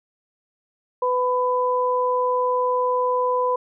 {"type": "tone pair together", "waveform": "sine", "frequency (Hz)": [500, 1000], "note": ["B4", "B5"], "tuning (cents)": [21, 21], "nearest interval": "octave", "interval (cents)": 1200, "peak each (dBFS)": -21, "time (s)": [1.02, 3.56], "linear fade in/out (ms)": 5, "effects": []}